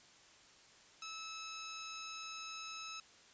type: tone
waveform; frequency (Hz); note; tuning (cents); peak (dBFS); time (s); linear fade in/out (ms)
10% pulse; 1302; E6; -22; -36; 1.02-3; 2
effects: white hiss -62 dBFS RMS until 3.33 s + resampled to 16000 Hz

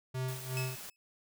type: tone with tremolo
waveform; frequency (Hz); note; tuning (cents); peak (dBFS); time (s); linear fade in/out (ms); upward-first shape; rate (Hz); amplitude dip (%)
square; 129.3; C3; -20; -33; 0.14-0.76; 10; sine; 2.7; 80
type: noise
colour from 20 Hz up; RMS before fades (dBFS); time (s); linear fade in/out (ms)
white; -46; 0.28-0.9; 5
type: tone with exponential decay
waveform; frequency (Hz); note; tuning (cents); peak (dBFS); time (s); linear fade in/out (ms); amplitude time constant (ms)
sawtooth; 2593; E7; -29; -33; 0.57-0.96; 0; 83
effects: none

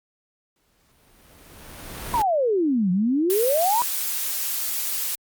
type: noise with exponential growth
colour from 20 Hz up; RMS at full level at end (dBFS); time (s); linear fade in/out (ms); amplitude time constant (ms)
pink; -29; 0.56-2.22; 2; 360
type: exponential two-way sweep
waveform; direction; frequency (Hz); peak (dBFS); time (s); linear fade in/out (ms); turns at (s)
sine; down then up; 1001 to 174.61 to 1001; -18; 2.14-3.82; 0; 2.91
type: noise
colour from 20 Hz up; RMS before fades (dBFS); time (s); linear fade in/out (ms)
blue; -26; 3.3-5.15; 0
effects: Opus 48 kbps

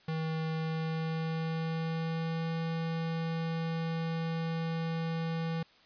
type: tone with pitch glide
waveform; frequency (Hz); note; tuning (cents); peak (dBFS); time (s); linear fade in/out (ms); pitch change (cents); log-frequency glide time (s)
square; 160 to 164.02; D#3 to E3; +49 to -8; -32; 0.08-5.63; 5; +43; 0.53-2.53
effects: white hiss -61 dBFS RMS until 5.85 s + resampled to 11025 Hz

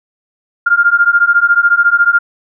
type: beating tone pair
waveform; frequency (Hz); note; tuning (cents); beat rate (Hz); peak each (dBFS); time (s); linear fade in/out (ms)
sine; 1396.9 / 1410.9; F6 / F6; 0 / +17; 14; -10; 0.66-2.19; 10
effects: none

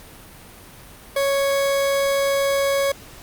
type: tone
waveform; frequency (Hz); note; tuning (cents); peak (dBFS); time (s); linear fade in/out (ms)
40% pulse; 554.4; C#5; 0; -17; 1.16-2.92; 5
effects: pink hiss -43 dBFS RMS until 3.22 s + Opus 48 kbps

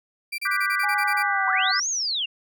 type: tone bursts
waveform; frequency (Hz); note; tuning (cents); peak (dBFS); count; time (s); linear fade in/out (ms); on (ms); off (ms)
35% pulse; 2354; D7; +3; -25; 10; 0.32-1.229; 10; 63; 31
type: chord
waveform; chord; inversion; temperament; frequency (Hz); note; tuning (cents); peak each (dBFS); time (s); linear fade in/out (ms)
sine; G major seventh; second; equal with one note detuned; 1174.7 / 1480 / 1576.2 / 1975.5; D6 / F#6 / G6 / B6; 0 / 0 / +9 / 0; -27; 0.45-1.8; 5
type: tone with pitch glide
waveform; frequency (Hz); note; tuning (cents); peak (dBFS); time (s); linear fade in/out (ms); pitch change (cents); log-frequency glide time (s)
sine; 827 to 758.4; G#5 to F#5; -8 to +43; -26; 0.83-1.72; 10; -149; 1.22-1.49
type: linear two-way sweep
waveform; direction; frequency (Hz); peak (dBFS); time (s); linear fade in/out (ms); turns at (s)
sine; up then down; 850 to 6730 to 2681; -23; 1.47-2.26; 10; 1.89
effects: none

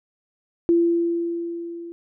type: tone with level ramp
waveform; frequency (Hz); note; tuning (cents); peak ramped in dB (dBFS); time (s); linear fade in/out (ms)
sine; 339.8; F4; -47; -13 to -33; 0.69-1.92; 0
effects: none

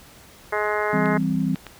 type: harmonic tone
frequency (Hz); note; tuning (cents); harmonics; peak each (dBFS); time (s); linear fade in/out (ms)
210.4; G#3; +23; 2 / 3 / 4 / 5 / 6 / 7 / 8 / 9 / 10; -26 / -28 / -29 / -30 / -31 / -31 / -32 / -33 / -33; 0.52-1.18; 10
type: chord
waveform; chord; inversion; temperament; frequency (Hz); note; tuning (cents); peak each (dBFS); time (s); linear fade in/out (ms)
sine; C major; first; equal with one note detuned; 164.81 / 196 / 259.2; E3 / G3 / C4; 0 / 0 / -16; -24; 0.93-1.55; 5
type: clicks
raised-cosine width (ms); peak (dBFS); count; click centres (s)
0.3; -20; 3; 1.058 / 1.558 / 1.667
effects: pink hiss -48 dBFS RMS until 1.79 s

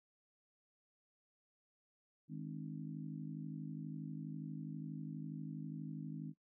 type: harmonic tone with a mistuned harmonic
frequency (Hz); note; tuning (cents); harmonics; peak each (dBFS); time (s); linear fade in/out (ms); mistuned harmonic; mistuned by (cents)
52.3; G#1; +13; 3 / 4 / 5 / 6; -45 / -49 / -49 / -53; 2.28-6.34; 50; 6; -57
effects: noise-tail reverb RT60 0.1 s tail -20 dB re dry

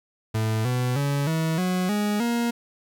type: tone with pitch steps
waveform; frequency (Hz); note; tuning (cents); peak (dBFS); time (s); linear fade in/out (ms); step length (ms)
40% pulse; 110 / 124.91 / 141.83 / 161.05 / 182.87 / 207.7 / 235.8; A2 / B2 / C#3 / E3 / F#3 / G#3 / A#3; 0 / +20 / +40 / -40 / -20 / 0 / +20; -21; 0.34-2.51; 10; 310
effects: 10-bit

